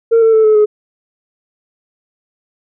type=tone with pitch steps; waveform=sine; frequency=458 / 448.8 / 439.9 / 431 / 422.4 Hz; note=A#4 / A4 / A4 / A4 / G#4; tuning=-31 / +34 / 0 / -36 / +29 cents; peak=-4 dBFS; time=0.11-0.66 s; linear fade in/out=20 ms; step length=110 ms; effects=tanh soft clip ceiling -4 dBFS

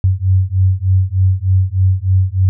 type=beating tone pair; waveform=sine; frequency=92.5 / 95.8 Hz; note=F#2 / G2; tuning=0 / -39 cents; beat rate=3.3 Hz; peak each=-13 dBFS; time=0.04-2.49 s; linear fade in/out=0 ms; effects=none

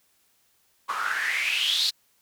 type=noise with band-pass filter sweep; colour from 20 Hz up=white; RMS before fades=-26 dBFS; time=0.88-1.91 s; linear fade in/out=20 ms; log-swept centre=1100 to 4400 Hz; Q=7.8; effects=white hiss -66 dBFS RMS until 2.21 s

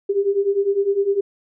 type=beating tone pair; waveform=sine; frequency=391.3 / 401.2 Hz; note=G4 / G4; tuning=-3 / +40 cents; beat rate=9.9 Hz; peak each=-21 / -18 dBFS; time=0.09-1.21 s; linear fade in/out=10 ms; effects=none

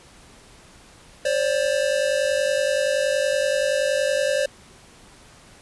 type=tone pair together; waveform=square; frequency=532 / 582.6 Hz; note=C5 / D5; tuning=+29 / -14 cents; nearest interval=major second; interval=157 cents; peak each=-23 dBFS; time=1.25-4.46 s; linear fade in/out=5 ms; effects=pink hiss -49 dBFS RMS until 5.61 s + resampled to 24000 Hz

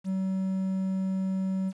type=tone with quantisation; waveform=triangle; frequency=190 Hz; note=F#3; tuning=46 cents sharp; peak=-24 dBFS; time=0.04-1.73 s; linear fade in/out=50 ms; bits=9; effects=resampled to 24000 Hz

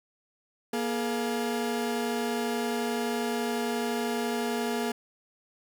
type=tone cluster; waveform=35% pulse; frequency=237.8 / 423.8 / 699 Hz; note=A#3 / G#4 / F5; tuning=+35 / +35 / +1 cents; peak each=-29 / -30 / -34 dBFS; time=0.73-4.92 s; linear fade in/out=5 ms; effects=none

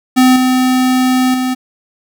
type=tone with level steps; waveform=square; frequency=255.8 Hz; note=C4; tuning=39 cents flat; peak=-6 / -10 / -14 dBFS; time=0.16-1.55 s; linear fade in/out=20 ms; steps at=0.36 / 1.34 s; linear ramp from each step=2 ms; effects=none

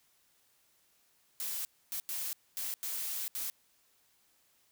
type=noise bursts at uneven times; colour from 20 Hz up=blue; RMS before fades=-37 dBFS; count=6; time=1.4-1.65 / 1.92-2 / 2.09-2.33 / 2.57-2.74 / 2.83-3.28 / 3.35-3.5 s; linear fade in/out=0 ms; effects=white hiss -70 dBFS RMS until 4.71 s

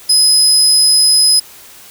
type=tone; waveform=30% pulse; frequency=5050 Hz; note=D#8; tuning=25 cents sharp; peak=-3 dBFS; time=0.09-1.4 s; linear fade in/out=10 ms; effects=white hiss -38 dBFS RMS until 1.9 s

